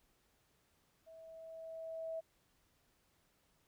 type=tone with level ramp; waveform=sine; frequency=650 Hz; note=E5; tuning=24 cents flat; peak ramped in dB=-54 to -38 dBFS; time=1.06-2.21 s; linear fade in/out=20 ms; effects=pink hiss -75 dBFS RMS until 3.67 s